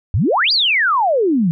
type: exponential two-way sweep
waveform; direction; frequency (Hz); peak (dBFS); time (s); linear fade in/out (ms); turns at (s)
sine; up then down; 79 to 4978 to 157.1; -12; 0.14-1.51; 0; 0.52
effects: none